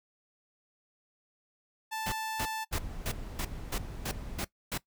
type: tone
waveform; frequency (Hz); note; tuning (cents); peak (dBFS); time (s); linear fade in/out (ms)
sawtooth; 880; A5; 0; -30; 1.91-2.65; 20
type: noise bursts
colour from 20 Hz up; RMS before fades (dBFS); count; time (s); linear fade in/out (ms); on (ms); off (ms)
pink; -34; 9; 2.06-4.778; 5; 62; 270
type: noise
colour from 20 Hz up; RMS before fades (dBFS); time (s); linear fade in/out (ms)
brown; -40; 2.71-4.43; 10
effects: noise-tail reverb RT60 0.1 s tail -19 dB re dry